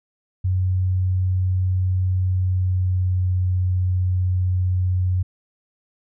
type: tone with pitch glide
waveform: sine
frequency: 92.5 to 91.54 Hz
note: F#2 to F#2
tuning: 0 to -18 cents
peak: -17 dBFS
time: 0.44-5.23 s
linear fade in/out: 10 ms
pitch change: -18 cents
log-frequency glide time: 2.25-3.33 s
effects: none